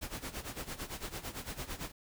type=noise with tremolo; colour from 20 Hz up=pink; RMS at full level=-39 dBFS; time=0.01-1.92 s; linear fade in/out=20 ms; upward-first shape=sine; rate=8.9 Hz; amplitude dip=80%; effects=none